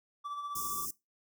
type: tone with tremolo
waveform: triangle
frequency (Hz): 1160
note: D6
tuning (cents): -22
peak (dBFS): -33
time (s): 0.24-0.86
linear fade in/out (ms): 20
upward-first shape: sine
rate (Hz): 15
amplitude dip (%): 45
type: band-stop noise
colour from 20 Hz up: white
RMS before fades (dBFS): -38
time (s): 0.55-0.91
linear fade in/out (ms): 5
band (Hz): 430 to 5200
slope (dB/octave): 96
effects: noise-tail reverb RT60 0.2 s tail -20 dB re dry